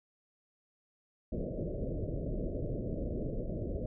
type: low-pass noise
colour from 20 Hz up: pink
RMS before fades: -36 dBFS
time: 1.32-3.86 s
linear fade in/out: 2 ms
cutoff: 630 Hz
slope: 96 dB/octave
effects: none